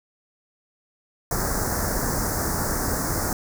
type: band-stop noise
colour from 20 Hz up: pink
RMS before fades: -25 dBFS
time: 1.31-3.33 s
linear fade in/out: 2 ms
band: 1800 to 5100 Hz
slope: 48 dB/octave
effects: none